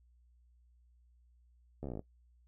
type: slowing click train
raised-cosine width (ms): 2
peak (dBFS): -28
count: 11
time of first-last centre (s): 1.83-1.994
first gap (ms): 13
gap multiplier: 1.05
effects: noise-tail reverb RT60 0.1 s tail -18 dB re dry + added 60 Hz sine -63 dBFS peak until 2.47 s